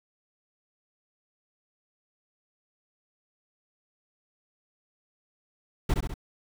brown noise with echo, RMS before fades -23 dBFS, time 5.89-5.94 s, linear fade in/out 5 ms, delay 67 ms, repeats 3, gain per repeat -4 dB, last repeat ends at 6.141 s, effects none

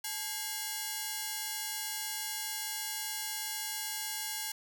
5% pulse ring-modulated tone, 1244.5 Hz, D#6, in tune, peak -20 dBFS, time 0.04-4.52 s, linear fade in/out 5 ms, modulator 378 Hz, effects none

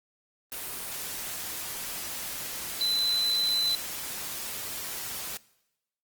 sine tone in noise, 4021 Hz, B7, 30 cents sharp, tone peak -24 dBFS, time 2.81-3.75 s, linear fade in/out 0 ms, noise white, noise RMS -36 dBFS, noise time 0.52-5.37 s, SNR +9 dB, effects noise-tail reverb RT60 0.9 s tail -21 dB re dry + Opus 24 kbps

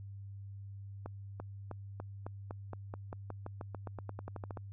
accelerating click train, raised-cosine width 1 ms, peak -28 dBFS, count 22, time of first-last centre 1.06-4.572 s, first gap 340 ms, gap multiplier 0.92, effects added 99 Hz sine -44 dBFS peak until 4.72 s

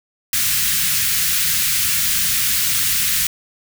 white band-stop noise, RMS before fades -18 dBFS, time 0.33-3.27 s, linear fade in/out 2 ms, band 190 to 1500 Hz, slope 24 dB/octave, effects none

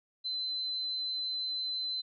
sine tone, 4053 Hz, B7, 44 cents sharp, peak -32 dBFS, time 0.24-2.02 s, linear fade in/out 20 ms, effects none

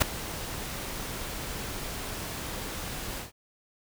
pink noise with ADSR envelope, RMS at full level -18 dBFS, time 0-3.32 s, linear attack 20 ms, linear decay 5 ms, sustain -18 dB, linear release 140 ms, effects none

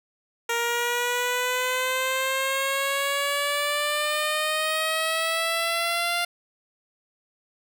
10% pulse exponential sweep, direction up, 466.2 to 698.5 Hz, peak -15 dBFS, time 0.49-6.25 s, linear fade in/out 5 ms, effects none

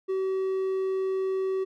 triangle tone, 380.8 Hz, F#4, 50 cents sharp, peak -23 dBFS, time 0.08-1.65 s, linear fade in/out 20 ms, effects none

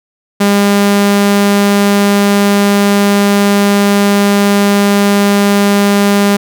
sawtooth tone, 201.9 Hz, G#3, 49 cents flat, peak -3 dBFS, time 0.4-6.37 s, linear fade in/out 10 ms, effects none

